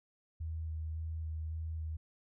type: tone with vibrato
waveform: sine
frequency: 79.7 Hz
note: D#2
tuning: 42 cents sharp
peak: -36 dBFS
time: 0.4-1.97 s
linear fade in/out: 10 ms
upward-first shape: square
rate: 1.8 Hz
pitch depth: 13 cents each way
effects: none